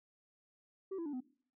sine tone with pitch steps, 384.3 / 334.6 / 291.2 / 253.5 Hz, G4 / E4 / D4 / B3, -34 / +26 / -15 / +45 cents, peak -35 dBFS, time 0.91-1.206 s, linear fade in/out 10 ms, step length 74 ms, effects noise-tail reverb RT60 0.5 s tail -21 dB re dry + tanh soft clip ceiling -37 dBFS

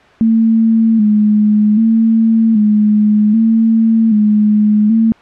sine tone with vibrato, 217.7 Hz, A3, 18 cents flat, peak -7 dBFS, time 0.21-5.12 s, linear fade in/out 0 ms, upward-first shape square, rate 0.64 Hz, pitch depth 55 cents each way, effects white hiss -43 dBFS RMS until 5.21 s + low-pass 2000 Hz 12 dB/octave

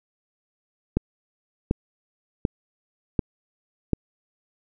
click train, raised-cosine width 3 ms, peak -7 dBFS, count 5, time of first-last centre 0.97-3.933 s, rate 1.35 Hz, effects none

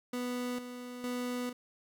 30% pulse tone with tremolo, 246.9 Hz, B3, in tune, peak -31 dBFS, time 0.13-1.53 s, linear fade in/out 5 ms, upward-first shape square, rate 1.1 Hz, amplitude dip 60%, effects none

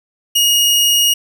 sawtooth tone, 2873 Hz, F7, 48 cents sharp, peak -7 dBFS, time 0.35-1.14 s, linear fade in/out 10 ms, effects none

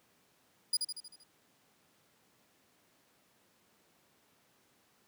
30% pulse tone with echo, 4900 Hz, D#8, 27 cents flat, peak -24 dBFS, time 0.73-0.77 s, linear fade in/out 5 ms, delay 78 ms, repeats 6, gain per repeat -5 dB, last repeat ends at 1.238 s, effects pink hiss -69 dBFS RMS until 5.07 s + high-pass 150 Hz 12 dB/octave

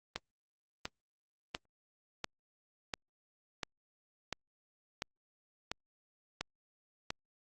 click train, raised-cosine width 0.2 ms, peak -18 dBFS, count 11, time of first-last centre 0.16-7.104 s, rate 1.44 Hz, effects Opus 24 kbps

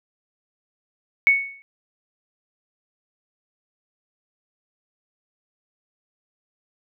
sine tone with exponential decay, 2217 Hz, C#7, in tune, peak -9 dBFS, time 1.27-1.62 s, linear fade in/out 0 ms, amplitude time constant 76 ms, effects none

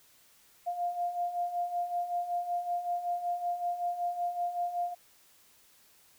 sine beating tone pair, 698.5 / 703.8 Hz, F5 / F5, 0 / +13 cents, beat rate 5.3 Hz, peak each -37 / -31 dBFS, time 0.66-4.95 s, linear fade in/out 20 ms, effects white hiss -62 dBFS RMS until 6.18 s

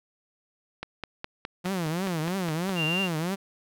click train, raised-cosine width 0.3 ms, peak -17 dBFS, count 10, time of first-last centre 0.83-2.693 s, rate 4.83 Hz
sawtooth tone with vibrato, 173.5 Hz, F3, 11 cents flat, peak -23 dBFS, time 1.64-3.36 s, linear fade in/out 20 ms, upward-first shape triangle, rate 3.1 Hz, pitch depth 240 cents each way
sine tone, 2782 Hz, F7, 7 cents flat, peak -26 dBFS, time 2.75-3.09 s, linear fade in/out 50 ms
effects none

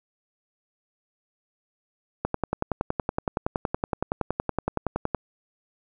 click train, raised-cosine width 1 ms, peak -10 dBFS, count 32, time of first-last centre 2.25-5.147 s, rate 10.7 Hz, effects none

